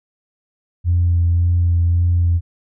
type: tone with vibrato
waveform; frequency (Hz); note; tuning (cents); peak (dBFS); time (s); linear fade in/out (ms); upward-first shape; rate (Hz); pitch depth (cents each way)
sine; 86.4; F2; -18; -11; 0.84-2.41; 50; sine; 1.8; 17
effects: tanh soft clip ceiling -8 dBFS